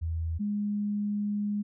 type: tone pair in turn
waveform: sine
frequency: 81.9 / 206.4 Hz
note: E2 / G#3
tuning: -11 / -10 cents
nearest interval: octave + major third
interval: 1601 cents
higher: second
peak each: -28 / -27 dBFS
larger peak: second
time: 0.01-0.39 / 0.39-1.63 s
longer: second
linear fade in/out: 20 ms
effects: none